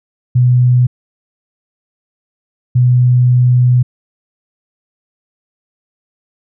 sine tone pair in turn, 124.4 / 124.4 Hz, B2 / B2, +13 / +13 cents, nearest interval unison, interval 0 cents, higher neither, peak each -6 dBFS, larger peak neither, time 0.35-0.87 / 2.75-3.83 s, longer second, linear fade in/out 10 ms, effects none

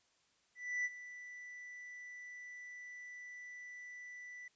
triangle tone with ADSR envelope, 1975.5 Hz, B6, in tune, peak -31 dBFS, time 0.55-4.48 s, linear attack 300 ms, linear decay 36 ms, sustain -15 dB, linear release 3 ms, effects white hiss -74 dBFS RMS until 4.55 s + resampled to 16000 Hz

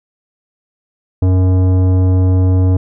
triangle tone with tanh clipping, 92.6 Hz, F#2, 2 cents sharp, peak -10 dBFS, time 1.22-2.77 s, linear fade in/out 5 ms, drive 18 dB, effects none

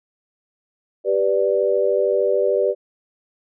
sine chord, G major, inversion none, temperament equal, 392 / 493.9 / 587.3 Hz, G4 / B4 / D5, 0 / 0 / 0 cents, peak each -20 dBFS, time 1.04-2.75 s, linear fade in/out 50 ms, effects none

